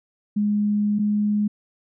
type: tone pair in turn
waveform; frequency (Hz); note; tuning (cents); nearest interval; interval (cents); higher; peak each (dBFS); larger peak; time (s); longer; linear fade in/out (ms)
sine; 207.7 / 208.5; G#3 / G#3; 0 / +7; unison; 7; second; -18; neither; 0.36-0.99 / 0.99-1.48; first; 10
effects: none